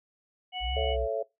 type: harmonic tone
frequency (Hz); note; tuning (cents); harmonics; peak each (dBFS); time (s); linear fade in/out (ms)
736; F#5; -9; 1 / 3 / 4; -35 / -40 / -35; 0.52-0.97; 50
type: linear two-way sweep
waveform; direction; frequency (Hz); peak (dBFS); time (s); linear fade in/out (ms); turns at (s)
sine; up then down; 52.3 to 71.8 to 59.9; -30; 0.6-1.08; 50; 0.78
type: chord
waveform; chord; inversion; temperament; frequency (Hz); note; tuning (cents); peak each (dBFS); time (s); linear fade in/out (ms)
sine; A major; none; equal with one note detuned; 440 / 554.4 / 671.2; A4 / C#5 / E5; 0 / 0 / +31; -32; 0.76-1.23; 10
effects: noise-tail reverb RT60 0.2 s tail -21 dB re dry